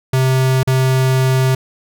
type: tone with dropouts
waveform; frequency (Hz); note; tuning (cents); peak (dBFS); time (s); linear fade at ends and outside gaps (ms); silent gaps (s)
square; 130.81; C3; 0; -12; 0.13-1.55; 5; 0.632-0.673
effects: none